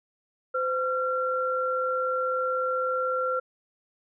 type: tone pair together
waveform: sine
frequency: 512.8 / 1369 Hz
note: C5 / F6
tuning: -35 / -35 cents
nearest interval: octave + perfect fourth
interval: 1700 cents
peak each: -27 dBFS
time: 0.54-3.4 s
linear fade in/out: 10 ms
effects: none